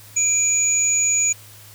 sine tone pair together, 2401 / 6828 Hz, D7 / G#8, +38 / +47 cents, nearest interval octave + tritone, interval 1809 cents, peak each -25 / -16 dBFS, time 0.16-1.33 s, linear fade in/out 10 ms, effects added 104 Hz sine -46 dBFS peak until 1.74 s + white hiss -45 dBFS RMS until 1.74 s

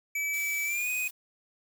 square tone with pitch glide, 2300 to 2494 Hz, D7 to D#7, -37 to +3 cents, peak -29 dBFS, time 0.15-1.08 s, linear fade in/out 5 ms, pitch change +140 cents, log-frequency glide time 0.65-0.89 s
blue noise, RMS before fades -42 dBFS, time 0.33-1.11 s, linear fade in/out 10 ms
effects none

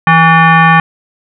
sine tone with frequency modulation, 486.2 Hz, B4, 27 cents flat, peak -3 dBFS, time 0.07-0.8 s, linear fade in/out 2 ms, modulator 651 Hz, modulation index 2.5, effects none

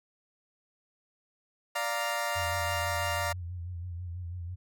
20% pulse chord, Bb major, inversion first, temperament equal, 587.3 / 698.5 / 932.3 Hz, D5 / F5 / Bb5, 0 / 0 / 0 cents, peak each -29 dBFS, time 1.75-3.33 s, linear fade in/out 10 ms
sine tone with vibrato, 87.8 Hz, F2, 10 cents sharp, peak -35 dBFS, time 2.35-4.56 s, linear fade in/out 20 ms, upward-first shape sine, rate 6.1 Hz, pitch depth 63 cents each way
effects none

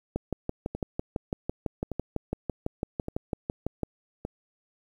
two click trains, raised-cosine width 2 ms, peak -19 / -15 dBFS, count 4 / 23, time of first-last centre 0.75-4.251 / 0.16-3.833 s, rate 0.857 / 5.99 Hz, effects 9-bit

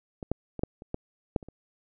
clicks, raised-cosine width 2 ms, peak -23 / -13 / -22 / -12 / -30 / -17 / -11 / -30 / -30 dBFS, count 9, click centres 0.228 / 0.316 / 0.593 / 0.635 / 0.821 / 0.944 / 1.362 / 1.428 / 1.486 s, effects none

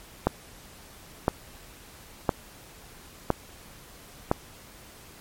click train, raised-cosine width 1 ms, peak -6 dBFS, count 5, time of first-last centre 0.27-4.314 s, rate 0.989 Hz, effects pink hiss -49 dBFS RMS until 5.2 s + MP3 64 kbps

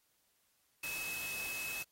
sine tone in noise, 2586 Hz, E7, 34 cents flat, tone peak -40 dBFS, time 0.83-1.83 s, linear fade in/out 5 ms, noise white, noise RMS -44 dBFS, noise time 0.83-1.83 s, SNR +1 dB, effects white hiss -75 dBFS RMS until 1.91 s + AAC 48 kbps

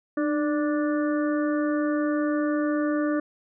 harmonic tone with a mistuned harmonic, 293.7 Hz, D4, in tune, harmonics 1 / 2 / 4 / 5 / 6, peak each -23 / -29 / -35 / -37 / -39 dBFS, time 0.17-3.2 s, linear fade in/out 5 ms, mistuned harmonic 1, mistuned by +42 cents, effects none

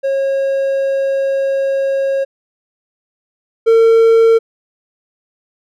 triangle tone pair in turn, 544 / 454.1 Hz, C#5 / A#4, -33 / -45 cents, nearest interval minor third, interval 312 cents, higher first, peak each -11 / -4 dBFS, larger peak second, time 0.03-2.25 / 3.66-4.39 s, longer first, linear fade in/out 20 ms, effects none

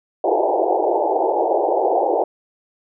white band-pass noise, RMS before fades -18 dBFS, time 0.24-2.24 s, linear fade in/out 5 ms, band 330 to 870 Hz, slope 96 dB/octave, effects none

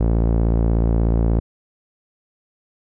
sawtooth tone with low-pass filter, 56.6 Hz, A1, 50 cents sharp, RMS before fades -17 dBFS, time 0-1.4 s, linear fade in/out 10 ms, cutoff 560 Hz, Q 0.77, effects none

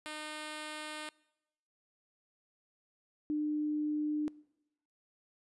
5% pulse / sine tone pair in turn, 305.4 / 300.7 Hz, D#4 / D4, -32 / +41 cents, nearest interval unison, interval 27 cents, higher first, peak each -29 / -30 dBFS, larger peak first, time 0.06-1.09 / 3.3-4.28 s, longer first, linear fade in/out 0 ms, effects noise-tail reverb RT60 0.9 s tail -23 dB re dry + resampled to 24000 Hz

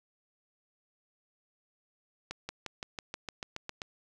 accelerating click train, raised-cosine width 0.2 ms, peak -20 dBFS, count 11, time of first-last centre 2.31-3.818 s, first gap 180 ms, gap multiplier 0.96, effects none

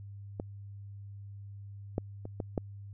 clicks, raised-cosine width 2 ms, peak -21 / -17 / -28 / -21 / -16 dBFS, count 5, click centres 0.399 / 1.981 / 2.254 / 2.402 / 2.578 s, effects added 100 Hz sine -43 dBFS peak until 2.93 s

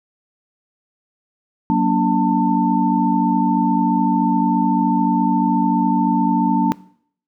sine tone cluster, 185.6 / 234.8 / 288.8 / 894 Hz, F#3 / A#3 / D4 / A5, +6 / +13 / -29 / +27 cents, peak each -19 dBFS, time 1.7-6.72 s, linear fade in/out 0 ms, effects noise-tail reverb RT60 0.6 s tail -20 dB re dry

